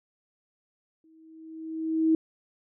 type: tone with exponential growth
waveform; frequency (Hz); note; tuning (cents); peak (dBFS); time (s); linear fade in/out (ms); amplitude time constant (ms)
sine; 320.4; E4; -49; -17; 1.04-2.15; 2; 240
effects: none